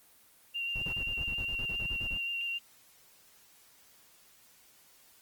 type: tone with vibrato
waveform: sine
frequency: 2771 Hz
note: F7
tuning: 14 cents flat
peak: -32 dBFS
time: 0.54-2.59 s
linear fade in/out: 20 ms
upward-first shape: sine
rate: 7.5 Hz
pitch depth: 17 cents each way
type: noise bursts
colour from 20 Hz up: brown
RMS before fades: -40 dBFS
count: 14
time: 0.75-2.18 s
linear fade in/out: 10 ms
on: 78 ms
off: 26 ms
effects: white hiss -61 dBFS RMS until 5.21 s + Opus 24 kbps